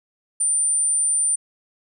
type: tone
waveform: sine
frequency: 9150 Hz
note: D9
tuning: 46 cents flat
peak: -17 dBFS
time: 0.4-1.36 s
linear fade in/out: 10 ms
effects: none